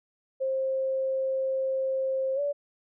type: tone with pitch glide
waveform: sine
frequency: 530 to 574.6 Hz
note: C5 to D5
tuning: +22 to -38 cents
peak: -25 dBFS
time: 0.4-2.53 s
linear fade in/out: 20 ms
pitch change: +140 cents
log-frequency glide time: 2.35-2.4 s
effects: none